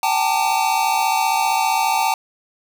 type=tone cluster; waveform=square; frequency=768 / 844 / 899 / 1187 Hz; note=G5 / G#5 / A5 / D6; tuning=-36 / +28 / +37 / +18 cents; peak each=-22 / -24 / -20 / -29 dBFS; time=0.03-2.14 s; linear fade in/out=2 ms; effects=none